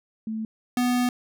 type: tone pair in turn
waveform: sine / square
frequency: 220 / 246.9 Hz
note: A3 / B3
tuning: 0 / 0 cents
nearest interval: major second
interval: 200 cents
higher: second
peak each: -27 / -21 dBFS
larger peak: second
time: 0.27-0.45 / 0.77-1.09 s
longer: second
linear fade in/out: 2 ms
effects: none